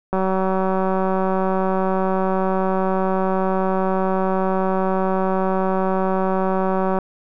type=click train; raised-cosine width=1 ms; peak=-8 dBFS; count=1297; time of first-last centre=0.13-6.987 s; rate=189 Hz; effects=none